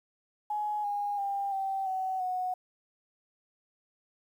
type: tone with pitch steps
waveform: sine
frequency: 840 / 818 / 796.5 / 775.6 / 755.3 / 735.5 Hz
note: G#5 / G#5 / G5 / G5 / F#5 / F#5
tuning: +19 / -26 / +27 / -19 / +35 / -11 cents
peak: -29 dBFS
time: 0.5-2.54 s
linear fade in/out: 5 ms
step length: 340 ms
effects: 10-bit